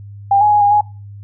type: tone with pitch steps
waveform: sine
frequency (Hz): 797 / 837 / 832 / 815 / 834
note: G5 / G#5 / G#5 / G#5 / G#5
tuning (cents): +28 / +13 / +3 / -33 / +7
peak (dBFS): -8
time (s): 0.31-0.81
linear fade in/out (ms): 5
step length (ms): 100
effects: noise-tail reverb RT60 0.3 s tail -20 dB re dry + added 101 Hz sine -31 dBFS peak until 1.23 s